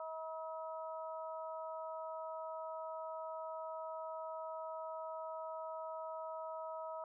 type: harmonic tone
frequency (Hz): 320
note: D#4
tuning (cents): +49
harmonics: 2 / 3 / 4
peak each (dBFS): -44 / -47 / -49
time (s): 0-7.04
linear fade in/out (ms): 2
effects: none